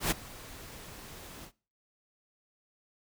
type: noise with ADSR envelope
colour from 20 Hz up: pink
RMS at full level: -26 dBFS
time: 0-1.52 s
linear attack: 110 ms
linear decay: 18 ms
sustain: -21 dB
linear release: 85 ms
effects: noise-tail reverb RT60 0.4 s tail -23 dB re dry